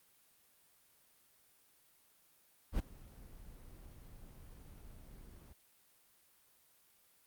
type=noise with ADSR envelope; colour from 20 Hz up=brown; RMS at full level=-32 dBFS; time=2.72-5.53 s; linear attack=71 ms; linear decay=14 ms; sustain=-22 dB; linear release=4 ms; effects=white hiss -69 dBFS RMS until 7.26 s + Opus 32 kbps